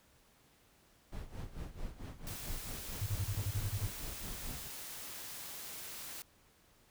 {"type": "noise with tremolo", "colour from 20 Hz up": "brown", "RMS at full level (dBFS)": -41, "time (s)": [1.12, 4.68], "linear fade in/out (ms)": 5, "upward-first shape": "sine", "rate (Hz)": 4.5, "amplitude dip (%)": 80}
{"type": "noise", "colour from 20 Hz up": "white", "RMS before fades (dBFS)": -46, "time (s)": [2.27, 6.22], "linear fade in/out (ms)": 0}
{"type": "tone bursts", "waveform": "sine", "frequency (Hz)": 100, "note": "G2", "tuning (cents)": 35, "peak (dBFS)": -32, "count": 10, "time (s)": [3.01, 3.868], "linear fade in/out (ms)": 10, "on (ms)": 57, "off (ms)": 32}
{"effects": ["pink hiss -67 dBFS RMS until 6.9 s"]}